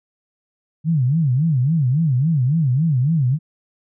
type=tone with vibrato; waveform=sine; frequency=143.5 Hz; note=D3; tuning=40 cents flat; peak=-14 dBFS; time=0.84-3.39 s; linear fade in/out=50 ms; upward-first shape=sine; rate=3.6 Hz; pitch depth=270 cents each way; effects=none